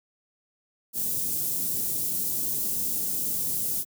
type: band-stop noise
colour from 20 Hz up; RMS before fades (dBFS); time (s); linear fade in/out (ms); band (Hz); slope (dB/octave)
white; -28; 0.93-3.85; 50; 290 to 9300; 12
effects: high-pass 100 Hz 12 dB/octave